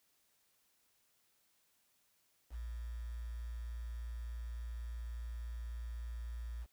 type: tone with quantisation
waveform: sine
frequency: 58.27 Hz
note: A#1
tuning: in tune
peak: -40 dBFS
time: 2.5-6.67 s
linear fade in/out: 50 ms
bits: 10
effects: white hiss -75 dBFS RMS until 6.72 s